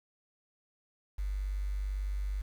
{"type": "tone with quantisation", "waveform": "sine", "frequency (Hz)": 49, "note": "G1", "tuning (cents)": 0, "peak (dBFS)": -31, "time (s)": [1.18, 2.42], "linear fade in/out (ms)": 10, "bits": 9, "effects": []}